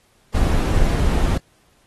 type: noise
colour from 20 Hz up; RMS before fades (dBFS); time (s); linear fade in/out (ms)
brown; -17; 0.34-1.38; 10
effects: pink hiss -59 dBFS RMS until 1.86 s + AAC 32 kbps